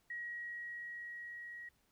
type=tone with level ramp; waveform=sine; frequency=1902 Hz; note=A#6; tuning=34 cents sharp; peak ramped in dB=-40 to -46 dBFS; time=0.1-1.69 s; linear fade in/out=5 ms; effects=pink hiss -75 dBFS RMS until 1.91 s

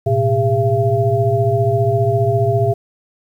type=tone cluster; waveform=sine; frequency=110.1 / 124.9 / 404.6 / 677 Hz; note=A2 / B2 / G#4 / E5; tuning=+2 / +20 / -45 / +46 cents; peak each=-18 dBFS; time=0.06-2.74 s; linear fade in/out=10 ms; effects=8-bit

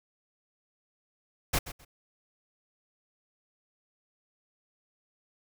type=noise with echo; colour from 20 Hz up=pink; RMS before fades=-26 dBFS; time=1.53-1.59 s; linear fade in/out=10 ms; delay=130 ms; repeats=2; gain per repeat=-14 dB; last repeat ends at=1.85 s; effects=none

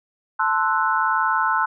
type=chord; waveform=sine; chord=F# half-diminished seventh; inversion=first; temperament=equal; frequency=880 / 1046.5 / 1318.5 / 1480 Hz; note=A5 / C6 / E6 / F#6; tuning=0 / 0 / 0 / 0 cents; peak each=-23 dBFS; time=0.39-1.66 s; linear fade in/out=10 ms; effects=none

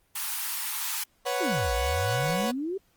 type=high-pass noise; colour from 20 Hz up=white; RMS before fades=-31 dBFS; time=0.15-1.04 s; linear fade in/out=10 ms; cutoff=800 Hz; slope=96 dB/octave
type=chord; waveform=sawtooth; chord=B suspended second; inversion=none; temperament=equal; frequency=493.9 / 554.4 / 740 Hz; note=B4 / C#5 / F#5; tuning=0 / 0 / 0 cents; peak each=-27 dBFS; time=1.25-2.52 s; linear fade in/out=20 ms
type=exponential two-way sweep; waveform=sine; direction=down then up; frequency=407.8 to 54.1 to 404 Hz; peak=-28 dBFS; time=1.4-2.78 s; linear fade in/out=10 ms; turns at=1.73 s
effects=pink hiss -67 dBFS RMS until 2.96 s + Opus 24 kbps

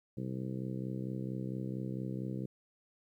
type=harmonic tone; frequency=64.4 Hz; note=C2; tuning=27 cents flat; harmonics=2 / 3 / 4 / 5 / 6 / 7 / 8; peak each=-39 / -40 / -47 / -44 / -49 / -50 / -52 dBFS; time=0.17-2.46 s; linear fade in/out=5 ms; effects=12-bit

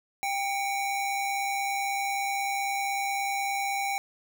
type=tone pair together; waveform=square; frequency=793.7 / 2245 Hz; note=G5 / C#7; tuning=+21 / +21 cents; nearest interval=octave + tritone; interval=1800 cents; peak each=-29 / -34 dBFS; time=0.23-3.98 s; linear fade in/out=0 ms; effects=none

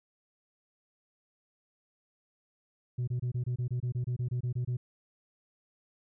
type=tone bursts; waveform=sine; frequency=123.4 Hz; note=B2; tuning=1 cent flat; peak=-26 dBFS; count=15; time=2.98-4.77 s; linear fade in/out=10 ms; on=96 ms; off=25 ms; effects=tanh soft clip ceiling -28 dBFS

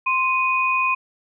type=tone pair together; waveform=sine; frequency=1046.5 / 2487 Hz; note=C6 / D#7; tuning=0 / -1 cents; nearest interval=octave + minor third; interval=1499 cents; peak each=-20 dBFS; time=0.06-0.95 s; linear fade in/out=10 ms; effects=none

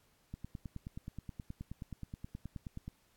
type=click train; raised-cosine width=5 ms; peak=-30 dBFS; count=25; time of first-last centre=0.34-2.88 s; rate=9.45 Hz; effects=pink hiss -71 dBFS RMS until 3.16 s + AAC 64 kbps

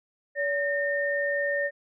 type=tone pair together; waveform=sine; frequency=570 / 1824.3 Hz; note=C#5 / A#6; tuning=+48 / -38 cents; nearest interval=octave + minor sixth; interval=2014 cents; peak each=-27 dBFS; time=0.35-1.71 s; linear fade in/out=50 ms; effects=none

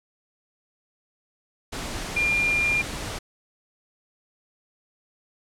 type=tone in noise; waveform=sine; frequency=2400 Hz; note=D7; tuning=37 cents sharp; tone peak=-20 dBFS; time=2.16-2.82 s; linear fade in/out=10 ms; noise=pink; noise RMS=-32 dBFS; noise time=1.72-3.19 s; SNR=+9 dB; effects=low-pass 9000 Hz 12 dB/octave

